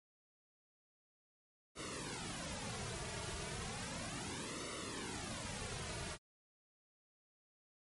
pink noise with flanger, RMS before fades -44 dBFS, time 1.75-6.18 s, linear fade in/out 50 ms, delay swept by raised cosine 1.2 to 3.9 ms, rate 0.34 Hz, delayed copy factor -1, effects MP3 48 kbps

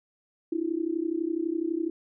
sine tone with amplitude modulation, 329.6 Hz, E4, in tune, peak -22 dBFS, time 0.52-1.9 s, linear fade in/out 5 ms, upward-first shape sine, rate 32 Hz, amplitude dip 90%, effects none

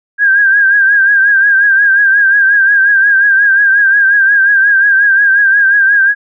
sine tone with vibrato, 1608 Hz, G6, 44 cents sharp, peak -5 dBFS, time 0.18-6.15 s, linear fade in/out 50 ms, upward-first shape triangle, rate 5.6 Hz, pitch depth 74 cents each way, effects none

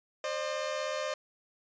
sawtooth tone pair together, 528 / 604.3 Hz, C5 / D5, +16 / +49 cents, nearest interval major second, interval 233 cents, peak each -32 / -30 dBFS, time 0.24-1.14 s, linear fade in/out 2 ms, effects resampled to 16000 Hz

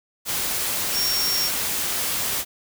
sine tone in noise, 5540 Hz, F8, 15 cents flat, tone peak -22 dBFS, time 0.92-1.51 s, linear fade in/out 50 ms, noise white, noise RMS -25 dBFS, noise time 0.25-2.45 s, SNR 0 dB, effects none

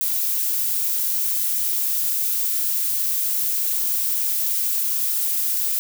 violet noise, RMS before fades -22 dBFS, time 0.01-5.79 s, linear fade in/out 0 ms, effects none

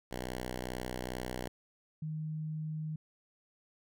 5% pulse / sine tone pair in turn, 62.4 / 155.57 Hz, B1 / D#3, +19 / 0 cents, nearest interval octave + major third, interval 1581 cents, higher second, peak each -26 / -35 dBFS, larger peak first, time 0.11-1.48 / 2.02-2.96 s, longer first, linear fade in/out 5 ms, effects none

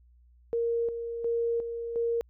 sine tone with tremolo, 466.2 Hz, A#4, in tune, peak -25 dBFS, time 0.53-2.21 s, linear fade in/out 0 ms, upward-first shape square, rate 1.4 Hz, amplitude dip 55%, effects added 60 Hz sine -56 dBFS peak until 2.29 s

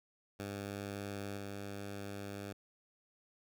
10% pulse tone with level steps, 100.4 Hz, G2, 42 cents sharp, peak -32 / -34 dBFS, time 0.39-2.53 s, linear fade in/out 10 ms, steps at 1.37 s, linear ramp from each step 2 ms, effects none

